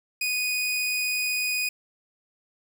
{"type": "tone", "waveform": "sawtooth", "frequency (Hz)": 2482, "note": "D#7", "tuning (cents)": -5, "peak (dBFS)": -21, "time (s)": [0.21, 1.69], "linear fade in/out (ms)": 5, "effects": []}